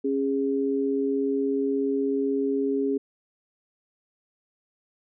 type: tone pair together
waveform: sine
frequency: 273.9 / 410.4 Hz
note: C#4 / G#4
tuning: -21 / -21 cents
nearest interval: perfect fifth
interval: 700 cents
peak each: -25 dBFS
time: 0.04-2.98 s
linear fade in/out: 10 ms
effects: none